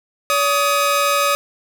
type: tone pair together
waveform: sawtooth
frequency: 570 / 1252.5 Hz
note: C#5 / D#6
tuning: +48 / +11 cents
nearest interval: octave + major second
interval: 1363 cents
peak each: -15 / -13 dBFS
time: 0.3-1.35 s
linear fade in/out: 0 ms
effects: none